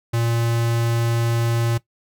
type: tone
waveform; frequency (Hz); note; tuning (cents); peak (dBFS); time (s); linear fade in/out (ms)
square; 116.54; A#2; 0; -19; 0.13-1.78; 10
effects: noise-tail reverb RT60 0.1 s tail -17 dB re dry